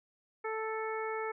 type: harmonic tone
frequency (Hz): 440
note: A4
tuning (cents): 0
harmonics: 1 / 2 / 3 / 4 / 5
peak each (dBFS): -36 / -40 / -41 / -45 / -44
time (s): 0.44-1.32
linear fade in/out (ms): 10
effects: none